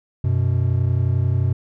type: tone pair together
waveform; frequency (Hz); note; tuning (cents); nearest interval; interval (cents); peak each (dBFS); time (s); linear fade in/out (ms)
triangle; 93.6 / 124.94; F#2 / B2; +20 / +20; perfect fourth; 500; -17; 0.24-1.53; 5
effects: none